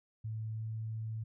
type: tone with pitch glide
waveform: sine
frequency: 110 to 110.7 Hz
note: A2 to A2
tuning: 0 to +11 cents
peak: -36 dBFS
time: 0.24-1.24 s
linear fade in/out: 10 ms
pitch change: +11 cents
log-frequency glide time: 0.54-0.63 s
effects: none